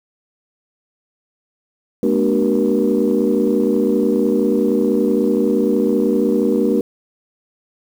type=tone cluster; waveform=sine; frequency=212.3 / 242.8 / 298.2 / 382.3 / 475.7 Hz; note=G#3 / B3 / D4 / G4 / A#4; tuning=+38 / -29 / +27 / -43 / +35 cents; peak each=-19 dBFS; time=2.03-6.81 s; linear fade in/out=2 ms; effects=tanh soft clip ceiling -5 dBFS + 7-bit